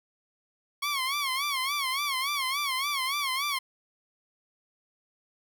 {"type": "tone with vibrato", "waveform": "15% pulse", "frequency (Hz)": 1100, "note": "C#6", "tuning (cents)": -14, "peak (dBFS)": -21, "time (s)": [0.82, 3.59], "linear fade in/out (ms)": 10, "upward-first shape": "sine", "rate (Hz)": 3.5, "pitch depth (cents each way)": 120, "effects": ["10-bit"]}